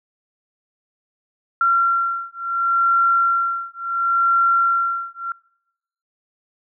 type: beating tone pair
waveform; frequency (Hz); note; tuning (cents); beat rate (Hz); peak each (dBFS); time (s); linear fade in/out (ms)
sine; 1369 / 1369.71; F6 / F6; -35 / -34; 0.71; -19; 1.61-5.32; 2
effects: noise-tail reverb RT60 0.8 s tail -25 dB re dry